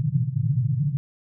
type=band-pass noise; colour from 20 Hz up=pink; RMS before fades=-23 dBFS; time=0-0.97 s; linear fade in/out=0 ms; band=110 to 160 Hz; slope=96 dB/octave; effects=none